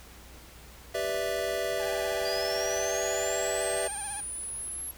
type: chord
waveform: square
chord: E minor seventh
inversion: first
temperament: equal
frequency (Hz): 392 / 493.9 / 587.3 / 659.3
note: G4 / B4 / D5 / E5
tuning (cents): 0 / 0 / 0 / 0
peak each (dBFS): -36 / -36 / -35 / -33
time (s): 0.94-3.88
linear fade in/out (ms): 10
type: click train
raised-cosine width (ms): 1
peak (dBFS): -36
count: 36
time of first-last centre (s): 0.95-2.657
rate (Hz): 20.5
type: tone with vibrato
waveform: sawtooth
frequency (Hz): 820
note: G#5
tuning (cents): -22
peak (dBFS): -35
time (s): 1.79-4.21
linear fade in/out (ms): 10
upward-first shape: triangle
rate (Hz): 16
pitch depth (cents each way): 89
type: linear sweep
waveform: sine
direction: up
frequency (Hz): 4699 to 11310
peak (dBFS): -34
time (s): 2.25-4.91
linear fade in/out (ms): 2
effects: added 60 Hz sine -51 dBFS peak until 4.97 s + pink hiss -51 dBFS RMS until 4.97 s